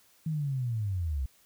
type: linear sweep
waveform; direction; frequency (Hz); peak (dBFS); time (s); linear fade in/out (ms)
sine; down; 161.9 to 62.4; -28; 0.26-1.26; 5
effects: white hiss -63 dBFS RMS until 1.45 s